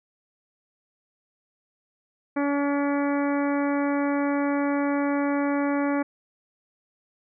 harmonic tone, 284.5 Hz, C#4, 45 cents sharp, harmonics 1 / 2 / 3 / 4 / 5 / 6 / 7 / 8, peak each -23 / -29 / -33 / -35 / -37 / -39 / -40 / -41 dBFS, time 2.36-6.03 s, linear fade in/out 10 ms, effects none

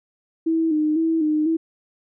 sine tone with vibrato, 315.4 Hz, D#4, 24 cents sharp, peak -17 dBFS, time 0.46-1.57 s, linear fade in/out 10 ms, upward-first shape square, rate 2 Hz, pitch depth 53 cents each way, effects none

